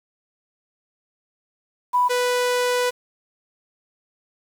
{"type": "tone pair in turn", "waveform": ["sine", "sawtooth"], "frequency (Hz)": [987.8, 493.9], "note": ["B5", "B4"], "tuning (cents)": [0, 0], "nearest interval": "octave", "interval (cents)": 1200, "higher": "first", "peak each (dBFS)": -15, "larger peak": "neither", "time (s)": [[1.93, 2.09], [2.09, 2.91]], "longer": "second", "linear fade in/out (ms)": 20, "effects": ["low-pass 12000 Hz 12 dB/octave", "7-bit"]}